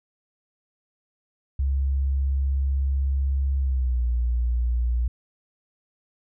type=tone with pitch glide; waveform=sine; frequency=68 to 59.89 Hz; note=C#2 to A#1; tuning=-33 to +47 cents; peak=-20 dBFS; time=1.59-5.08 s; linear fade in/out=5 ms; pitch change=-220 cents; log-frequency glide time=3.58-4.04 s; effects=none